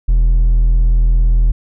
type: tone with hard clipping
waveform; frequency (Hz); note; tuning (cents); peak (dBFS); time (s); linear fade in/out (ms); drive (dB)
sine; 41.2; E1; 0; -9; 0.08-1.52; 10; 3
effects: none